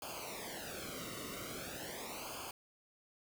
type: noise with flanger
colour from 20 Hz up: pink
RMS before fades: -45 dBFS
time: 0.02-2.51 s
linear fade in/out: 2 ms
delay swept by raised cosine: 0.52 to 1.22 ms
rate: 0.42 Hz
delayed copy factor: -0.9
effects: none